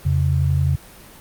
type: tone pair together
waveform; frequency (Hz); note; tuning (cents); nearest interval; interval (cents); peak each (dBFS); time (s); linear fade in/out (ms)
sine; 85.6 / 137; F2 / C#3; -34 / -20; minor sixth; 814; -18 / -18; 0.05-0.76; 10
effects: pink hiss -43 dBFS RMS until 1.2 s + Opus 32 kbps